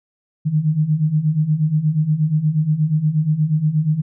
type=beating tone pair; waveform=sine; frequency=148.8 / 157.2 Hz; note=D3 / D#3; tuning=+23 / +18 cents; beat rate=8.4 Hz; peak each=-20 / -16 dBFS; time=0.45-4.02 s; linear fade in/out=20 ms; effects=none